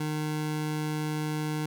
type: tone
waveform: 25% pulse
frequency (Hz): 153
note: D#3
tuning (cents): -29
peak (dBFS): -25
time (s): 0-1.66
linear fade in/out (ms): 5
effects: none